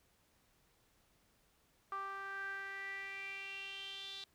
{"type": "tone with band-pass filter sweep", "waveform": "sawtooth", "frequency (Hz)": 392, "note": "G4", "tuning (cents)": 0, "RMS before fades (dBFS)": -45, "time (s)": [1.92, 4.24], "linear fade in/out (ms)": 0, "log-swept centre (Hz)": [1200, 3800], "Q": 7.1, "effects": ["pink hiss -73 dBFS RMS until 4.34 s"]}